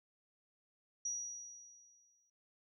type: tone with exponential decay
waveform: sine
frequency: 5790 Hz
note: F#8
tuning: 38 cents flat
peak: -35 dBFS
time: 1.05-2.3 s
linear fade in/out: 5 ms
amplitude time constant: 270 ms
effects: none